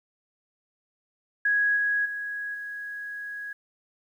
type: tone with level steps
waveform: sine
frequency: 1661.2 Hz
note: G#6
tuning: in tune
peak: -20 / -22 / -30 / -33 dBFS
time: 1.45-3.53 s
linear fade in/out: 5 ms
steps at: 1.76 / 2.05 / 2.54 s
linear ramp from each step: 10 ms
effects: 10-bit